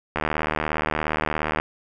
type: click train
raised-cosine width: 0.5 ms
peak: -8 dBFS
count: 112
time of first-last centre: 0.16-1.6 s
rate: 77.1 Hz
effects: none